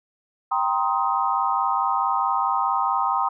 sine chord, C minor seventh, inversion second, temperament just, 784.9 / 941.9 / 1046.5 / 1255.8 Hz, G5 / Bb5 / C6 / Eb6, +2 / +18 / 0 / +16 cents, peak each -25 dBFS, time 0.51-3.29 s, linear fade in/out 10 ms, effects none

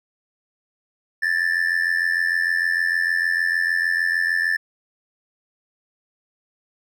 triangle tone with amplitude modulation, 1760 Hz, A6, in tune, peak -13 dBFS, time 1.22-4.57 s, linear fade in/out 10 ms, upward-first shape sine, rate 86.6 Hz, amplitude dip 80%, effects none

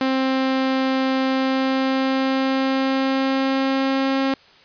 sawtooth tone with pitch glide, 263.9 to 269.3 Hz, C4 to C#4, +15 to -50 cents, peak -14 dBFS, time 0.01-4.34 s, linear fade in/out 2 ms, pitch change +35 cents, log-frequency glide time 1.23-4.22 s, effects white hiss -50 dBFS RMS until 4.64 s + resampled to 11025 Hz

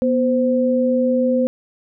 sine tone pair together, 244 / 517 Hz, B3 / C5, -21 / -21 cents, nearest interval octave + minor second, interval 1300 cents, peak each -17 dBFS, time 0.02-1.47 s, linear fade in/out 0 ms, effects none

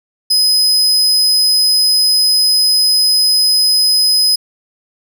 40% pulse tone, 5040 Hz, D#8, 21 cents sharp, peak -8 dBFS, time 0.3-4.36 s, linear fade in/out 10 ms, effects none

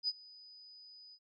sine tone with ADSR envelope, 4978 Hz, D#8, in tune, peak -29 dBFS, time 0.03-1.19 s, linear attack 52 ms, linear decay 38 ms, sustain -24 dB, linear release 57 ms, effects none

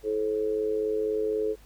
sine tone with amplitude modulation, 431.6 Hz, A4, 33 cents flat, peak -21 dBFS, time 0.03-1.56 s, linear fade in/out 50 ms, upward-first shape sine, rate 104 Hz, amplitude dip 75%, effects added 50 Hz sine -52 dBFS peak until 1.65 s + pink hiss -58 dBFS RMS until 1.65 s

